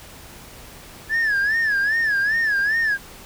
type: tone with vibrato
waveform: sine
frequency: 1713 Hz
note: A6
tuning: 47 cents flat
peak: -15 dBFS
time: 1.09-2.98 s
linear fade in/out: 50 ms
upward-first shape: sine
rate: 2.5 Hz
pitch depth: 130 cents each way
effects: tanh soft clip ceiling -16 dBFS + pink hiss -42 dBFS RMS until 3.25 s